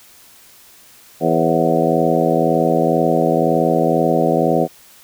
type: harmonic tone with a mistuned harmonic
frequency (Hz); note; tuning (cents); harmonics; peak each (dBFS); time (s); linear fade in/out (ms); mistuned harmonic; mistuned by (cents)
82; E2; -9; 2 / 3 / 4 / 5 / 6 / 7 / 8 / 9; -21 / -21 / -21 / -21 / -21 / -21 / -21 / -21; 1.2-4.68; 50; 7; -64
effects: white hiss -46 dBFS RMS until 5.03 s